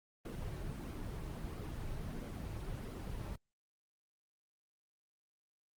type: noise with flanger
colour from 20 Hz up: brown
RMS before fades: -42 dBFS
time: 0.25-3.36 s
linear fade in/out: 5 ms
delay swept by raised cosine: 1.1 to 4.2 ms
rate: 1.5 Hz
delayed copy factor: -0.5
effects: Opus 24 kbps